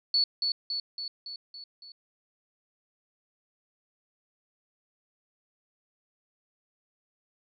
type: tone with echo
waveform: sine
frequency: 4435 Hz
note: C#8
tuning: in tune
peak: -21 dBFS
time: 0.14-0.24 s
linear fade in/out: 2 ms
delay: 280 ms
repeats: 6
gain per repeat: -4 dB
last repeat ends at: 1.92 s
effects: none